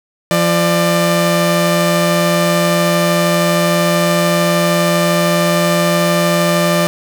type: tone pair together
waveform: sawtooth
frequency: 171.86 / 595 Hz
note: F3 / D5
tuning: -28 / +22 cents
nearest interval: octave + major sixth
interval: 2150 cents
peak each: -10 dBFS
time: 0.31-6.87 s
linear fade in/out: 0 ms
effects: none